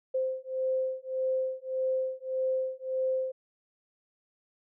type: beating tone pair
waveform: sine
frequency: 520 / 521.7 Hz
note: C5 / C5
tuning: -11 / -5 cents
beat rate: 1.7 Hz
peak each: -31 dBFS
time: 0.14-3.32 s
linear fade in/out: 10 ms
effects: none